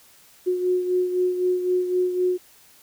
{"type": "beating tone pair", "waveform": "sine", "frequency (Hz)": [362.8, 366.7], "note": ["F#4", "F#4"], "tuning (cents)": [-34, -15], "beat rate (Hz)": 3.9, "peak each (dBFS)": [-20, -28], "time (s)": [0.46, 2.38], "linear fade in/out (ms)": 20, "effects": ["white hiss -53 dBFS RMS until 2.82 s"]}